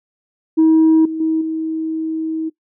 sine tone with level steps, 319.4 Hz, D#4, 45 cents sharp, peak -6 / -20 / -13 / -18 dBFS, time 0.57-2.5 s, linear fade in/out 20 ms, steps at 1.05 / 1.2 / 1.41 s, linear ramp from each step 5 ms, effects noise-tail reverb RT60 0.1 s tail -19 dB re dry + tanh soft clip ceiling -6 dBFS

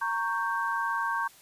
sine chord, G diminished, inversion first, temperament equal with one note detuned, 927 / 1108.7 / 1568 Hz, Bb5 / Db6 / G6, -10 / 0 / 0 cents, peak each -31 dBFS, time 0.01-1.28 s, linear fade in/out 10 ms, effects white hiss -55 dBFS RMS until 1.41 s + resampled to 32000 Hz

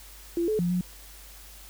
sine tone with pitch steps, 340.8 / 430.8 / 175 / 180.2 Hz, F4 / A4 / F3 / F#3, -42 / -37 / +4 / -45 cents, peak -23 dBFS, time 0.37-0.81 s, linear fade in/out 2 ms, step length 110 ms, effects added 50 Hz sine -48 dBFS peak until 1.69 s + white hiss -49 dBFS RMS until 1.69 s

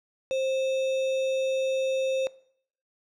sine tone with sample-and-hold, 528 Hz, C5, 16 cents sharp, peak -24 dBFS, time 0.31-2.27 s, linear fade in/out 0 ms, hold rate 3150 Hz, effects noise-tail reverb RT60 0.6 s tail -20 dB re dry + low-pass 5000 Hz 12 dB/octave

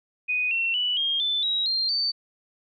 sine tone with pitch steps, 2489 / 2714 / 2960 / 3228 / 3520 / 3839 / 4186 / 4565 Hz, D#7 / E7 / F#7 / G#7 / A7 / B7 / C8 / D8, 0 / +50 / 0 / -50 / 0 / -50 / 0 / -50 cents, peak -22 dBFS, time 0.28-2.12 s, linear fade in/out 20 ms, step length 230 ms, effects none

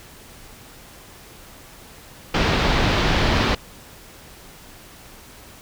pink low-pass noise, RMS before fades -19 dBFS, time 2.34-3.55 s, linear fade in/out 5 ms, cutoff 4500 Hz, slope 24 dB/octave, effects pink hiss -44 dBFS RMS until 5.61 s

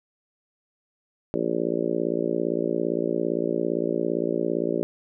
harmonic tone, 57.6 Hz, A#1, 20 cents flat, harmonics 3 / 4 / 5 / 6 / 7 / 8 / 9 / 10, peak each -34 / -32 / -31 / -28 / -28 / -33 / -33 / -33 dBFS, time 1.34-4.83 s, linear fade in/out 0 ms, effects none

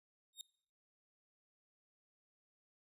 sawtooth tone with exponential growth, 3709 Hz, A#7, 9 cents flat, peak -38 dBFS, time 0.33-0.41 s, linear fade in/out 1 ms, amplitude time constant 16 ms, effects noise-tail reverb RT60 0.6 s tail -23 dB re dry + resampled to 32000 Hz

